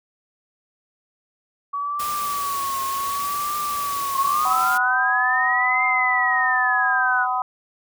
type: tone with vibrato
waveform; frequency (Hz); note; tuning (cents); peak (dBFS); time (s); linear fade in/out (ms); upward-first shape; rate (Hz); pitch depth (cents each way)
sine; 1132; C#6; +36; -23; 1.73-4.54; 10; triangle; 0.68; 82
type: noise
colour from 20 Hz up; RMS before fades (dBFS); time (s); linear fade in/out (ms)
white; -32; 1.99-4.78; 10
type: linear two-way sweep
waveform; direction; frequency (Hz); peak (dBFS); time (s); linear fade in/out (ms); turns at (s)
sine; up then down; 1046.5 to 2109 to 1452; -19; 4.13-7.27; 50; 5.85
type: harmonic tone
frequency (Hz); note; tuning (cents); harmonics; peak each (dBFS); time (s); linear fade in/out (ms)
251.7; B3; +33; 3 / 4 / 5; -24 / -24 / -25; 4.45-7.42; 2
effects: none